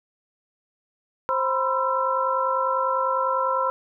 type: tone cluster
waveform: sine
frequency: 527 / 979 / 1029 / 1341 Hz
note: C5 / B5 / C6 / E6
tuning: +12 / -15 / -29 / +29 cents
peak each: -26 dBFS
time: 1.29-3.7 s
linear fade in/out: 0 ms
effects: none